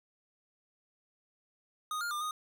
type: tone with pitch steps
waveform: square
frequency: 1240 / 1409 / 1200 / 1239 Hz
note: D#6 / F6 / D6 / D#6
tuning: -6 / +15 / +37 / -8 cents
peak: -34 dBFS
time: 1.91-2.31 s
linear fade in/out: 2 ms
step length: 100 ms
effects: none